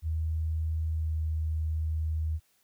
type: tone with pitch glide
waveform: sine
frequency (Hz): 79.6 to 78.82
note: D#2 to D#2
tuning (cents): +40 to +23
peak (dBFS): -27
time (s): 0.02-2.4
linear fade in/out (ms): 50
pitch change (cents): -17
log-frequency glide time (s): 0.94-1.13
effects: white hiss -69 dBFS RMS until 2.63 s